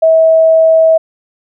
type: tone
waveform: sine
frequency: 646 Hz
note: E5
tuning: 35 cents flat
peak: -4 dBFS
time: 0.02-0.98 s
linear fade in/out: 10 ms
effects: none